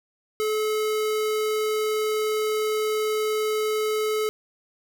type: tone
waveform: square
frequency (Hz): 430.2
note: A4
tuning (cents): -39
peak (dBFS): -23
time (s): 0.4-4.29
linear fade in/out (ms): 0
effects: 10-bit